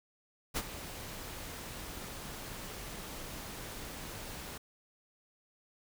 pink noise with ADSR envelope, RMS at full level -32 dBFS, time 0.54-4.58 s, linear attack 29 ms, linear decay 49 ms, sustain -12 dB, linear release 7 ms, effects none

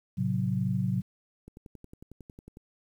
sine chord, F# diminished, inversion first, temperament just, 111 / 133.2 / 185 Hz, A2 / C3 / F#3, +16 / +31 / 0 cents, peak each -31 / -30 / -29 dBFS, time 0.17-1.02 s, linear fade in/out 20 ms
click train, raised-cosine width 3 ms, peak -33 dBFS, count 13, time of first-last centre 1.48-2.571 s, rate 11 Hz
effects 10-bit

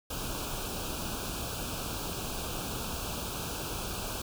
pink band-stop noise, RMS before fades -36 dBFS, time 0.1-4.22 s, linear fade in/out 5 ms, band 1600 to 2400 Hz, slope 96 dB/octave, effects none

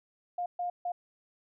sine tone bursts at uneven times, 708 Hz, F5, 23 cents sharp, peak -30 dBFS, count 3, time 0.38-0.46 / 0.59-0.7 / 0.85-0.92 s, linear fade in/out 5 ms, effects none

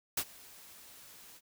white noise with ADSR envelope, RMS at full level -30 dBFS, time 0.17-1.41 s, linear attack 5 ms, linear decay 63 ms, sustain -24 dB, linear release 47 ms, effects none

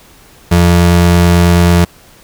square ring-modulated tone, 129.4 Hz, C3, 19 cents flat, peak -3 dBFS, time 0.51-1.85 s, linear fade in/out 10 ms, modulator 44.6 Hz, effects pink hiss -42 dBFS RMS until 2.23 s

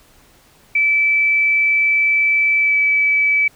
sine tone with pitch glide, 2314 to 2298 Hz, D7 to D7, -26 to -38 cents, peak -12 dBFS, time 0.75-3.48 s, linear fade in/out 5 ms, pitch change -12 cents, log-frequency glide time 2.59-2.76 s, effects pink hiss -51 dBFS RMS until 3.55 s

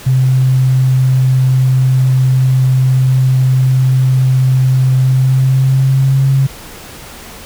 sine tone with pitch glide, 130 to 135.21 Hz, C3 to C#3, -11 to -43 cents, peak -7 dBFS, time 0.06-6.47 s, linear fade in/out 10 ms, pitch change +68 cents, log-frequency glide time 5.05-6.27 s, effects pink hiss -32 dBFS RMS until 7.45 s

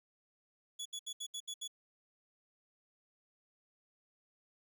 25% pulse tone bursts, 3396 Hz, G#7, 38 cents sharp, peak -36 dBFS, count 7, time 0.79-1.678 s, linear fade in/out 10 ms, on 66 ms, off 71 ms, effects none

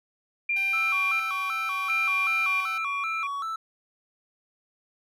sine tone with tremolo, 2389 Hz, D7, 29 cents sharp, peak -23 dBFS, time 0.49-3.27 s, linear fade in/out 5 ms, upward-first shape square, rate 0.71 Hz, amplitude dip 55%
10% pulse tone with pitch glide, 775 to 762.1 Hz, G5 to G5, -20 to -49 cents, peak -31 dBFS, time 0.56-2.78 s, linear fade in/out 5 ms, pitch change -29 cents, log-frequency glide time 2.01-2.52 s
triangle tone with vibrato, 1218 Hz, D#6, 37 cents flat, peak -27 dBFS, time 0.73-3.56 s, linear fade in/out 5 ms, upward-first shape square, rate 2.6 Hz, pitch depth 140 cents each way
effects none

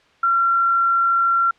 sine tone, 1367 Hz, F6, 37 cents flat, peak -14 dBFS, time 0.23-1.51 s, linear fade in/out 5 ms, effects white hiss -55 dBFS RMS until 1.58 s + low-pass 3000 Hz 12 dB/octave

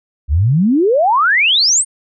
sine exponential sweep, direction up, 64.8 to 9030 Hz, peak -9 dBFS, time 0.28-1.85 s, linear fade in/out 50 ms, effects none

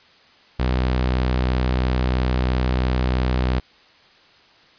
sawtooth tone, 63 Hz, B1, 35 cents sharp, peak -14 dBFS, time 0.59-3.6 s, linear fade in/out 10 ms, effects white hiss -52 dBFS RMS until 4.78 s + resampled to 11025 Hz

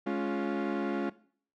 35% pulse chord, Db major, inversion second, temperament equal with one note detuned, 209.9 / 277.2 / 349.2 Hz, Ab3 / Db4 / F4, +19 / 0 / 0 cents, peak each -32 dBFS, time 0.06-1.1 s, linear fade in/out 10 ms, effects noise-tail reverb RT60 0.5 s tail -18 dB re dry + low-pass 2000 Hz 12 dB/octave

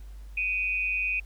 sine tone with amplitude modulation, 2491 Hz, D#7, 1 cent sharp, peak -22 dBFS, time 0.37-1.2 s, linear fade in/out 5 ms, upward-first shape sine, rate 191 Hz, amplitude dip 70%, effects added 50 Hz sine -40 dBFS peak until 1.25 s + pink hiss -61 dBFS RMS until 1.25 s

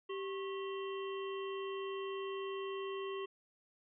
harmonic tone with a mistuned harmonic, 390 Hz, G4, 9 cents flat, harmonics 1 / 3 / 5 / 7 / 8, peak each -39 / -46 / -54 / -52 / -53 dBFS, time 0.09-3.26 s, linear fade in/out 10 ms, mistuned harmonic 3, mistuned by -120 cents, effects none

